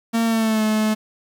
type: tone with pitch glide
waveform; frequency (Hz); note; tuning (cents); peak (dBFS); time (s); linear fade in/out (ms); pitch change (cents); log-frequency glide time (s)
45% pulse; 228.7 to 216; A#3 to A3; -33 to -32; -17; 0.13-0.95; 20; -99; 0.24-0.63
effects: 8-bit